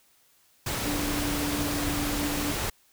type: tone in noise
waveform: sine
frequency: 291.4 Hz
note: D4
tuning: 13 cents flat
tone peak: -30 dBFS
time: 0.85-2.52 s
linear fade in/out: 5 ms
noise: pink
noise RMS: -30 dBFS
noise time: 0.66-2.7 s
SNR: -3 dB
effects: white hiss -63 dBFS RMS until 2.92 s